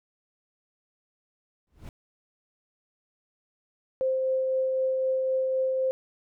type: noise with exponential growth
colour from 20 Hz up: brown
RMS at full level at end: -36 dBFS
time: 1.67-1.89 s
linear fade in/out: 1 ms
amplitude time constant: 46 ms
type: tone with tremolo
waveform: sine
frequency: 523 Hz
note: C5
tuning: 1 cent flat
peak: -22 dBFS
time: 4.01-5.91 s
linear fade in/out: 0 ms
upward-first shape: triangle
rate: 3.9 Hz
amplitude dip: 25%
effects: none